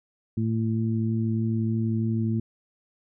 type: harmonic tone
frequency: 112.1 Hz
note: A2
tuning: 33 cents sharp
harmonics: 1 / 2 / 3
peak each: -25 / -26 / -34 dBFS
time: 0.37-2.4 s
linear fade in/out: 5 ms
effects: none